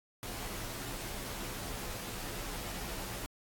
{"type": "noise with comb filter", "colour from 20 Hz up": "pink", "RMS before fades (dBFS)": -41, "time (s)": [0.23, 3.26], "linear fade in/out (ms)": 0, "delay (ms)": 13, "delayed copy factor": -0.65, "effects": ["AAC 64 kbps"]}